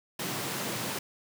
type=high-pass noise; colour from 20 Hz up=pink; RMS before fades=-34 dBFS; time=0.19-0.99 s; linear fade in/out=5 ms; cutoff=110 Hz; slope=48 dB/octave; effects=none